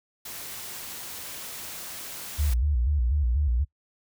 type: noise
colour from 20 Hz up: white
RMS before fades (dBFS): -38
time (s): 0.25-2.54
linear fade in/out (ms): 5
type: tone with vibrato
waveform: sine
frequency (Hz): 66.3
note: C2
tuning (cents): +23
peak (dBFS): -21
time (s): 2.38-3.65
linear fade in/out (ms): 20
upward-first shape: square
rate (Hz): 4.1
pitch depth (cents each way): 180
effects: noise-tail reverb RT60 0.1 s tail -22 dB re dry